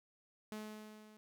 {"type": "tone with level ramp", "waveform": "sawtooth", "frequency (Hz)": 214.2, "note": "A3", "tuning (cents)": -46, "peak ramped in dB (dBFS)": [-38, -55], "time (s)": [0.52, 1.17], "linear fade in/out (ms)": 0, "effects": []}